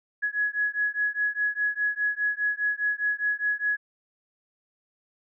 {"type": "beating tone pair", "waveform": "sine", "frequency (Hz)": [1678, 1682.9], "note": ["G#6", "G#6"], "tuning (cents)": [17, 22], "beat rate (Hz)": 4.9, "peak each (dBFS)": -27, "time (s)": [0.22, 3.77], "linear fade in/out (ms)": 20, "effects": []}